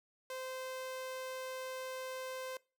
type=tone; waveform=sawtooth; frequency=518 Hz; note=C5; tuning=17 cents flat; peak=-37 dBFS; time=0.3-2.57 s; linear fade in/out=2 ms; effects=noise-tail reverb RT60 0.3 s tail -21 dB re dry